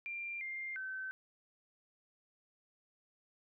sine tone with pitch steps, 2379 / 2108 / 1535 Hz, D7 / C7 / G6, +22 / +12 / -37 cents, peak -39 dBFS, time 0.06-1.11 s, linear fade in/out 0 ms, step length 350 ms, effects none

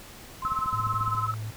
sine tone with vibrato, 1046 Hz, C6, 1 cent flat, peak -31 dBFS, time 0.42-1.27 s, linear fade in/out 5 ms, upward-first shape triangle, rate 2.3 Hz, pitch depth 22 cents each way
sine tone with tremolo, 1300 Hz, E6, 24 cents flat, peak -23 dBFS, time 0.45-1.34 s, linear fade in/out 0 ms, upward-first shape sine, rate 18 Hz, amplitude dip 90%
click train, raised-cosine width 5 ms, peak -27 dBFS, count 11, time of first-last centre 0.45-1.149 s, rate 14.3 Hz
sine tone, 108.7 Hz, A2, 21 cents flat, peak -31 dBFS, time 0.73-1.51 s, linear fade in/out 10 ms
effects pink hiss -46 dBFS RMS until 1.56 s

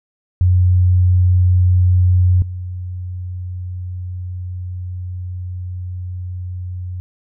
sine tone with level steps, 90.5 Hz, F#2, 38 cents flat, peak -9 / -23 dBFS, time 0.41-7 s, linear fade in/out 0 ms, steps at 2.42 s, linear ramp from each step 2 ms, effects none

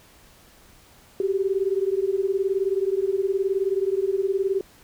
sine beating tone pair, 380 / 399 Hz, F#4 / G4, +46 / +31 cents, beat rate 19 Hz, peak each -23 / -24 dBFS, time 1.2-4.61 s, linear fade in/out 2 ms, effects pink hiss -53 dBFS RMS until 4.83 s

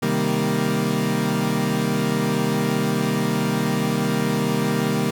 30% pulse chord, C minor seventh, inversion none, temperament equal, 130.81 / 155.56 / 196 / 233.1 Hz, C3 / Eb3 / G3 / Bb3, 0 / 0 / 0 / 0 cents, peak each -25 / -23 / -22 / -21 dBFS, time 0.02-5.11 s, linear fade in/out 10 ms, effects none

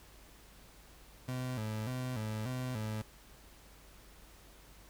30% pulse tone with vibrato, 117.4 Hz, A#2, 13 cents sharp, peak -33 dBFS, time 1.28-3.02 s, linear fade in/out 5 ms, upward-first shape square, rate 1.7 Hz, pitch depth 140 cents each way, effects added 50 Hz sine -59 dBFS peak until 4.89 s + pink hiss -59 dBFS RMS until 4.89 s

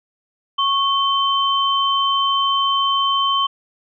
sine tone pair together, 1100 / 3093 Hz, C#6 / G7, -14 / -24 cents, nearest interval octave + tritone, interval 1790 cents, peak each -17 / -19 dBFS, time 0.58-3.47 s, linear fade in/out 10 ms, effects none

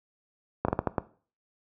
slowing click train, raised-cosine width 1 ms, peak -10 dBFS, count 6, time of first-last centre 0.65-0.982 s, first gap 34 ms, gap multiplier 1.34, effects noise-tail reverb RT60 0.4 s tail -17 dB re dry + high-pass 60 Hz 12 dB/octave

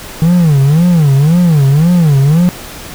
triangle tone with vibrato, 155.5 Hz, D#3, 1 cent flat, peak -3 dBFS, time 0.22-2.49 s, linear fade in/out 0 ms, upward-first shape sine, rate 1.9 Hz, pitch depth 240 cents each way, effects pink hiss -28 dBFS RMS until 2.94 s

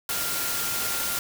sine tone in noise, 1396.9 Hz, F6, in tune, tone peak -36 dBFS, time 0.09-1.19 s, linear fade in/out 2 ms, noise white, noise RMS -28 dBFS, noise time 0.09-1.19 s, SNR -11 dB, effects none

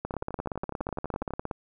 two click trains, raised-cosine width 1 ms, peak -21 / -17 dBFS, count 15 / 26, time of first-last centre 0.14-1.307 / 0.05-1.512 s, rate 12 / 17.1 Hz, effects none

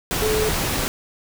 sine tone in noise, 431.8 Hz, A4, 33 cents flat, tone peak -20 dBFS, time 0.22-0.49 s, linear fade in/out 0 ms, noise pink, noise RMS -23 dBFS, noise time 0.11-0.88 s, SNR 0 dB, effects none

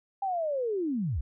sine linear sweep, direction down, 803 to 50.7 Hz, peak -27 dBFS, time 0.22-1.21 s, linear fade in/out 5 ms, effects none

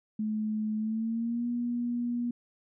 sine tone with pitch glide, 215.2 to 240.2 Hz, A3 to B3, -38 to -48 cents, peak -28 dBFS, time 0.19-2.31 s, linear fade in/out 5 ms, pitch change +190 cents, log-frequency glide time 0.77-1.47 s, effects none

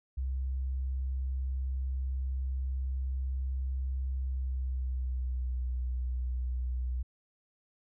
sine tone with pitch glide, 65.41 to 62.31 Hz, C2 to B1, 0 to +16 cents, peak -30 dBFS, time 0.17-7.03 s, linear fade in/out 10 ms, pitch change -84 cents, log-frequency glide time 4.14-5.65 s, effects none

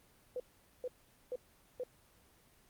sine tone bursts, 501 Hz, B4, 25 cents sharp, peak -36 dBFS, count 4, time 0.36-1.836 s, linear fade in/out 2 ms, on 39 ms, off 440 ms, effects pink hiss -66 dBFS RMS until 2.69 s + Opus 24 kbps

